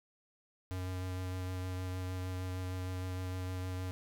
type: tone with vibrato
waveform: square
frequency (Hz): 92.1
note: F#2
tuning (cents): -7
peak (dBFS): -37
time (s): 0.71-3.91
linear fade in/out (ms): 0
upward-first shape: sine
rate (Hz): 6.5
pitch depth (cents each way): 12
effects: none